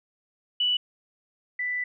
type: tone pair in turn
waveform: sine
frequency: 2960 / 1983.7 Hz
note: F#7 / B6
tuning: 0 / +7 cents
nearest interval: perfect fifth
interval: 693 cents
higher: first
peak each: -21 / -26 dBFS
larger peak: first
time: 0.6-0.77 / 1.59-1.84 s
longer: second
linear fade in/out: 5 ms
effects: none